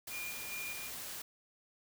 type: noise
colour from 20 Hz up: white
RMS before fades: -44 dBFS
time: 0.07-1.22 s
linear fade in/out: 5 ms
type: tone with tremolo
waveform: triangle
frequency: 2413 Hz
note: D7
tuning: 46 cents sharp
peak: -39 dBFS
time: 0.1-0.91 s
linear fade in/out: 50 ms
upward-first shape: square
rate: 2.4 Hz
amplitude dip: 50%
effects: none